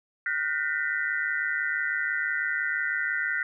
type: tone cluster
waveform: sine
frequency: 1434 / 1540 / 1829 / 1979 Hz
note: F6 / G6 / A#6 / B6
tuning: +45 / -31 / -33 / +3 cents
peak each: -31 dBFS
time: 0.26-3.43 s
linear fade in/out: 2 ms
effects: none